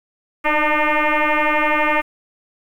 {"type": "tone with frequency modulation", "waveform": "sine", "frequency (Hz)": 610, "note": "D#5", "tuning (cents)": -34, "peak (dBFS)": -14, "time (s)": [0.44, 2.02], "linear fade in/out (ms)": 20, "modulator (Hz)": 302, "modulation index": 6.1, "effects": ["8-bit"]}